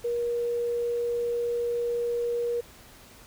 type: tone with quantisation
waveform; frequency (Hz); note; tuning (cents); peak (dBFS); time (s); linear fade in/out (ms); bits
sine; 475.5; A#4; +34; -25; 0.04-2.61; 10; 9
effects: pink hiss -51 dBFS RMS until 3.26 s